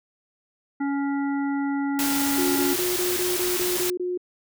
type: harmonic tone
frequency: 279.9 Hz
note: C#4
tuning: 17 cents sharp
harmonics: 1 / 3 / 5 / 7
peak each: -23 / -33 / -37 / -40 dBFS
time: 0.8-2.74 s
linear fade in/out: 10 ms
type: noise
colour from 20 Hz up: white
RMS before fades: -27 dBFS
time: 1.99-3.9 s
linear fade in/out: 0 ms
type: tone bursts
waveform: sine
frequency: 359.8 Hz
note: F#4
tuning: 48 cents flat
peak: -24 dBFS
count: 9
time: 2.38-4.176 s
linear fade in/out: 5 ms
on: 180 ms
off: 22 ms
effects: none